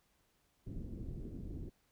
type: low-pass noise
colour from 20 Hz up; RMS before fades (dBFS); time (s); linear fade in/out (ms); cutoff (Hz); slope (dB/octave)
pink; -44; 0.66-1.7; 10; 350; 24
effects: pink hiss -75 dBFS RMS until 1.91 s